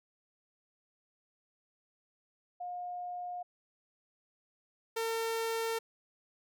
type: tone pair in turn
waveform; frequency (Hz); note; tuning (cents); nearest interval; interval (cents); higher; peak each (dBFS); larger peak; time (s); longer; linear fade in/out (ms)
sine / sawtooth; 714 / 453.6; F5 / A#4; +38 / -47; minor sixth; 785; first; -37 / -28; second; 2.6-3.43 / 4.96-5.79; neither; 10
effects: none